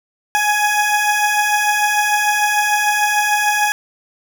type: beating tone pair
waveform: 20% pulse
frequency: 830.6 / 837.3 Hz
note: G#5 / G#5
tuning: 0 / +14 cents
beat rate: 6.7 Hz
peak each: -16 / -10 dBFS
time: 0.35-3.72 s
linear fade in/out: 0 ms
effects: none